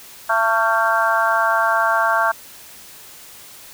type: harmonic tone with a mistuned harmonic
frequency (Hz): 224.4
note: A3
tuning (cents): +34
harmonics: 3 / 4 / 5 / 6 / 7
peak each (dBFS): -21 / -21 / -21 / -21 / -21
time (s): 0.29-2.32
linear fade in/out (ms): 10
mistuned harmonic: 6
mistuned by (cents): +43
effects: white hiss -41 dBFS RMS until 3.73 s